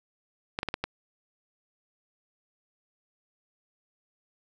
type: clicks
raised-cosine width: 0.3 ms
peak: -13 dBFS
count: 5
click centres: 0.589 / 0.631 / 0.687 / 0.741 / 0.84 s
effects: none